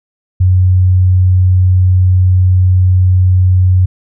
sine tone, 92 Hz, F#2, 9 cents flat, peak -5 dBFS, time 0.4-3.86 s, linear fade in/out 10 ms, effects none

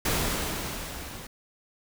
pink noise with level ramp, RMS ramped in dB -25 to -42 dBFS, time 0.05-1.27 s, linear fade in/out 5 ms, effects none

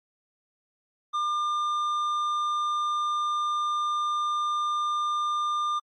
sine tone with tanh clipping, 1200 Hz, D6, 37 cents sharp, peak -26 dBFS, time 1.13-5.8 s, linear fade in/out 20 ms, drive 8 dB, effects AAC 64 kbps

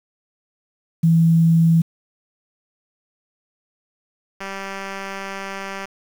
sine / 5% pulse tone pair in turn, 164.81 / 195.01 Hz, E3 / G3, 0 / -9 cents, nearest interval minor third, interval 291 cents, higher second, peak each -11 / -16 dBFS, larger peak first, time 1.03-1.82 / 4.4-5.86 s, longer second, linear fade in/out 10 ms, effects low-pass 5000 Hz 12 dB/octave + 7-bit

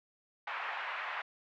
pink band-pass noise, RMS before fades -39 dBFS, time 0.47-1.22 s, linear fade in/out 5 ms, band 840 to 2500 Hz, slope 24 dB/octave, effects none

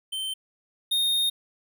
square tone pair in turn, 3103 / 3692 Hz, G7 / A#7, -18 / -17 cents, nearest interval minor third, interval 301 cents, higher second, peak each -29 / -22 dBFS, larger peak second, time 0.12-0.34 / 0.91-1.3 s, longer second, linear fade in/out 10 ms, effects none

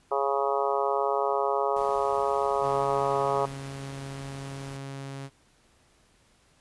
harmonic tone, 138.59 Hz, C#3, in tune, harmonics 3 / 4 / 5 / 6 / 7 / 8 / 9, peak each -29 / -30 / -31 / -32 / -32 / -33 / -34 dBFS, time 0.11-3.46 s, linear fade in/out 10 ms
pink noise, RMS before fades -48 dBFS, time 1.76-4.77 s, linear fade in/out 5 ms
sawtooth tone, 137 Hz, C#3, 20 cents flat, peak -32 dBFS, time 2.6-5.3 s, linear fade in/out 50 ms
effects pink hiss -63 dBFS RMS until 6.6 s + resampled to 24000 Hz

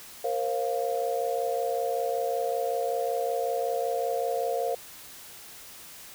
sine chord, Bb suspended second, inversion none, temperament equal with one note detuned, 466.2 / 531.5 / 698.5 Hz, Bb4 / C5 / F5, 0 / +27 / 0 cents, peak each -30 dBFS, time 0.24-4.75 s, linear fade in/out 5 ms, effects white hiss -46 dBFS RMS until 6.14 s

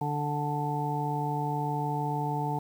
harmonic tone, 146.83 Hz, D3, in tune, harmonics 1 / 2 / 3 / 5 / 6, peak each -31 / -37 / -38 / -36 / -32 dBFS, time 0.01-2.59 s, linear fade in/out 5 ms, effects 9-bit

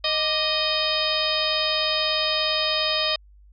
harmonic tone with a mistuned harmonic, 622.3 Hz, D#5, in tune, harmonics 1 / 2 / 3 / 4 / 5 / 6 / 7 / 8, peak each -28 / -31 / -33 / -30 / -28 / -27 / -31 / -28 dBFS, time 0.04-3.16 s, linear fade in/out 5 ms, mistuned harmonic 2, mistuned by -85 cents, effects added 50 Hz sine -48 dBFS peak until 3.52 s

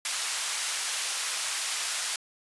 white band-pass noise, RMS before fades -31 dBFS, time 0.05-2.16 s, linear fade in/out 2 ms, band 1000 to 9800 Hz, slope 12 dB/octave, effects resampled to 24000 Hz

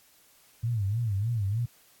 sine tone with vibrato, 107.8 Hz, A2, 35 cents flat, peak -25 dBFS, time 0.63-1.66 s, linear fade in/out 10 ms, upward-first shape sine, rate 3.3 Hz, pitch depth 190 cents each way, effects white hiss -60 dBFS RMS until 2 s + AAC 64 kbps

